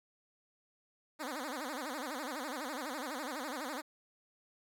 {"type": "tone with vibrato", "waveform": "10% pulse", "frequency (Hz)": 277.4, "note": "C#4", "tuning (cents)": 1, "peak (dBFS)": -30, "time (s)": [1.19, 3.82], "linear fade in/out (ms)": 20, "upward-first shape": "sine", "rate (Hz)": 12, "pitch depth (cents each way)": 220, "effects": []}